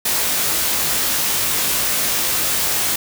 white noise with comb filter, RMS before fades -19 dBFS, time 0.05-2.96 s, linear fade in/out 5 ms, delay 19 ms, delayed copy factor +0.7, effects none

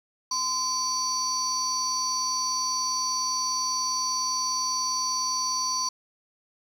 sine tone cluster, 1027 / 4555 / 5830 Hz, C6 / C#8 / F#8, -33 / +46 / -26 cents, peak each -28 dBFS, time 0.31-5.89 s, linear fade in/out 5 ms, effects tanh soft clip ceiling -19 dBFS + 9-bit

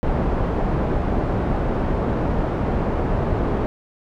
pink low-pass noise, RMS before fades -21 dBFS, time 0.03-3.66 s, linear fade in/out 0 ms, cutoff 830 Hz, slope 12 dB/octave, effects none

